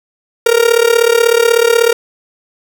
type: tone with amplitude modulation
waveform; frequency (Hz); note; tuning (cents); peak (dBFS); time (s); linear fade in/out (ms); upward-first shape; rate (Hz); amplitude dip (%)
45% pulse; 466.2; A#4; 0; -4; 0.46-1.93; 5; sine; 36.3; 85
effects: none